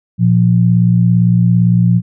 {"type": "tone pair together", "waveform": "sine", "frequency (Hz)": [117.81, 175.5], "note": ["A#2", "F3"], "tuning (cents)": [19, 9], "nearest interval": "perfect fifth", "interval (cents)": 690, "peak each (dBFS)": -10, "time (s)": [0.18, 2.02], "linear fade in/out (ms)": 50, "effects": []}